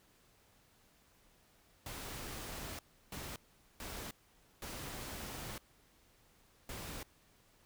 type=noise bursts at uneven times; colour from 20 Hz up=pink; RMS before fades=-45 dBFS; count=5; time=1.86-2.79 / 3.12-3.36 / 3.8-4.11 / 4.62-5.58 / 6.69-7.03 s; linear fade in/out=2 ms; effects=pink hiss -68 dBFS RMS until 7.65 s